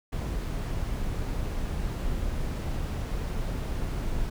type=noise; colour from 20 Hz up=brown; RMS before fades=-30 dBFS; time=0.12-4.3 s; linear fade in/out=10 ms; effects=none